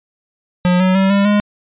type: tone with pitch steps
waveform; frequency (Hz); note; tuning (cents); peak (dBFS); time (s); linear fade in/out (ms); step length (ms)
square; 179.4 / 185.83 / 192.5 / 199.4 / 206.6; F3 / F#3 / G3 / G3 / G#3; +47 / +8 / -31 / +30 / -9; -11; 0.65-1.4; 0; 150
effects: resampled to 8000 Hz